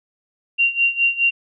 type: tone with tremolo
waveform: sine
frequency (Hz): 2764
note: F7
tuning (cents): -19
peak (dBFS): -12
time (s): 0.58-1.31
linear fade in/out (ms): 20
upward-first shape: sine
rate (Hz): 4.8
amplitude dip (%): 85
effects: none